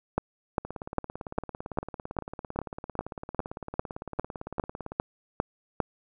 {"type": "two click trains", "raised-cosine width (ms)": 1, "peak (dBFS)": [-22, -10], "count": [77, 15], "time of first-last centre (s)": [[0.65, 4.92], [0.18, 5.802]], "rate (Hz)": [17.8, 2.49], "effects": []}